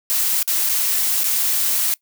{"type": "noise with dropouts", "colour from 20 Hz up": "blue", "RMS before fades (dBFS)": -19, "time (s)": [0.1, 1.94], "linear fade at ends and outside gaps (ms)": 0, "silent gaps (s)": [[0.428, 0.477], [0.69, 0.695], [1.235, 1.241]], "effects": ["noise-tail reverb RT60 0.1 s tail -22 dB re dry"]}